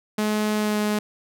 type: tone with pitch glide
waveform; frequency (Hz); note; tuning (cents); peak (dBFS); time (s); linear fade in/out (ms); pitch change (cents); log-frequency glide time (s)
sawtooth; 212.5 to 210.2; G#3 to G#3; +40 to +21; -17; 0.18-0.99; 5; -19; 0.55-0.79
effects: none